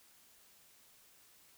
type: silence
effects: white hiss -64 dBFS RMS until 1.57 s